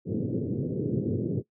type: band-pass noise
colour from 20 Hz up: pink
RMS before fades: -29 dBFS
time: 0.05-1.43 s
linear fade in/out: 50 ms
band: 100 to 460 Hz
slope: 48 dB/octave
effects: noise-tail reverb RT60 0.1 s tail -17 dB re dry